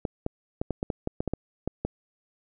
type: clicks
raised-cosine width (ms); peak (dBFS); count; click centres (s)
2; -14; 12; 0.052 / 0.264 / 0.615 / 0.707 / 0.829 / 0.902 / 1.074 / 1.205 / 1.277 / 1.336 / 1.676 / 1.85
effects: none